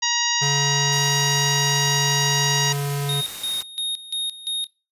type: harmonic tone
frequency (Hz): 950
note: A#5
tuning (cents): +33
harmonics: 1 / 2 / 3 / 4 / 5 / 6 / 7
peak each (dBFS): -27 / -27 / -27 / -27 / -27 / -27 / -27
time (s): 0.02-2.73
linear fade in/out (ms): 10
type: tone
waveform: square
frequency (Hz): 142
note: C#3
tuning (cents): +42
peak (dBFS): -23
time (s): 0.41-3.22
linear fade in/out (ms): 20
type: noise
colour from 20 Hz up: white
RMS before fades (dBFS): -35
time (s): 0.92-3.63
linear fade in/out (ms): 10
type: tone with tremolo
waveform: square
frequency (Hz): 3718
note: A#7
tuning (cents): -5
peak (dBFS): -23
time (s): 3.09-4.67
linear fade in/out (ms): 2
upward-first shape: square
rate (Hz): 2.9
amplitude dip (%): 80
effects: noise-tail reverb RT60 0.3 s tail -25 dB re dry + resampled to 32000 Hz